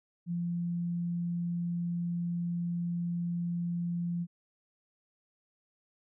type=tone; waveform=sine; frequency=172.6 Hz; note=F3; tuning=20 cents flat; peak=-30 dBFS; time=0.26-4.27 s; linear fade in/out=50 ms; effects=none